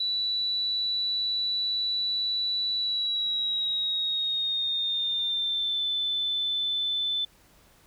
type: tone with pitch glide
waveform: sine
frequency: 3951 to 3520 Hz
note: B7 to A7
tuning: 0 to 0 cents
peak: -25 dBFS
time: 0-7.25 s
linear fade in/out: 5 ms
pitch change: -200 cents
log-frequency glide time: 2.76-5.85 s
effects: pink hiss -59 dBFS RMS until 7.86 s